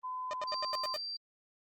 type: tone with pitch glide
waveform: sine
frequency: 1015 to 1035.7 Hz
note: B5 to C6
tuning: +47 to -18 cents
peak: -36 dBFS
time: 0.03-0.95 s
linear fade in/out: 20 ms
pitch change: +35 cents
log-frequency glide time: 0.42-0.57 s
type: tone bursts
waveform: sawtooth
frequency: 607 Hz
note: D#5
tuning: 43 cents flat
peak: -32 dBFS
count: 7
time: 0.31-0.963 s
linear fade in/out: 0 ms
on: 23 ms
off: 82 ms
type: tone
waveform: sine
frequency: 4699 Hz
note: D8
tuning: in tune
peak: -37 dBFS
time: 0.47-1.17 s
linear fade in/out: 10 ms
effects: Opus 24 kbps